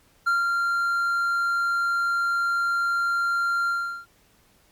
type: tone with ADSR envelope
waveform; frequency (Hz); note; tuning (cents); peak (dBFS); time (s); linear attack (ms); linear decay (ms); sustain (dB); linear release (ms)
triangle; 1386; F6; -14; -16; 0.26-4.06; 15; 160; -3; 380
effects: pink hiss -60 dBFS RMS until 4.71 s + MP3 96 kbps